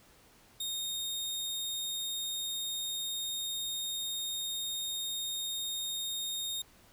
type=tone; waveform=sawtooth; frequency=3698 Hz; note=A#7; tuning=15 cents flat; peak=-31 dBFS; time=0.6-6.62 s; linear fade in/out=5 ms; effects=pink hiss -61 dBFS RMS until 6.92 s